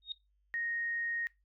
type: tone with exponential growth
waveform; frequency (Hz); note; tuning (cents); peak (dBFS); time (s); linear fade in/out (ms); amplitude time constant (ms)
sine; 3723; A#7; -3; -31; 0.02-0.12; 2; 21
type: tone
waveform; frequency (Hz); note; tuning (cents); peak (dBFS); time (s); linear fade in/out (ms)
sine; 1864.7; A#6; 0; -33; 0.54-1.27; 0
effects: noise-tail reverb RT60 0.2 s tail -20 dB re dry + added 50 Hz sine -70 dBFS peak until 1.44 s